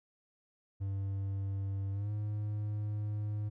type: tone with pitch glide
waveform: triangle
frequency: 98 to 105.03 Hz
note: G2 to G#2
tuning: 0 to +20 cents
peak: -31 dBFS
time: 0.8-3.5 s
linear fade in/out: 20 ms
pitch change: +120 cents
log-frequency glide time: 1.92-2.11 s
effects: none